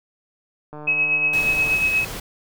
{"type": "click train", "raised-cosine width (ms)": 1, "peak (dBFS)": -23, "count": 154, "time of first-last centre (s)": [0.73, 1.75], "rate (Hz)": 150}
{"type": "tone with tremolo", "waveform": "sine", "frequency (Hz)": 2562, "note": "E7", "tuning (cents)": -50, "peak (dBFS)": -15, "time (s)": [0.87, 2.05], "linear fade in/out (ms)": 10, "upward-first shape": "sine", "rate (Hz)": 8.4, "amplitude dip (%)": 45}
{"type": "noise", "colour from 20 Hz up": "pink", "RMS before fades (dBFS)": -32, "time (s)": [1.33, 2.2], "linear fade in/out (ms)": 5}
{"effects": []}